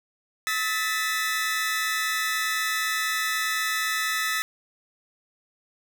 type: tone cluster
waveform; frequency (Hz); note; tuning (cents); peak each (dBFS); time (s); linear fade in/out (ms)
sawtooth; 1289 / 1764 / 1983; E6 / A6 / B6; -39 / +4 / +7; -26 / -25 / -25; 0.47-4.42; 0
effects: none